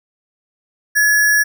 sine tone with sample-and-hold, 1700 Hz, G#6, 40 cents sharp, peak -10 dBFS, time 0.95-1.44 s, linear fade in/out 20 ms, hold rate 7350 Hz, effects none

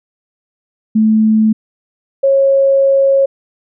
sine tone pair in turn, 218.1 / 546.1 Hz, A3 / C#5, -15 / -26 cents, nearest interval octave + major third, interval 1589 cents, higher second, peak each -7 dBFS, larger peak neither, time 0.95-1.53 / 2.23-3.26 s, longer second, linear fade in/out 10 ms, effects none

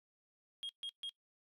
sine tone bursts, 3257 Hz, G#7, 34 cents flat, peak -37 dBFS, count 3, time 0.63-1.093 s, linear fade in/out 0 ms, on 61 ms, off 140 ms, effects noise-tail reverb RT60 0.1 s tail -23 dB re dry + tanh soft clip ceiling -39 dBFS

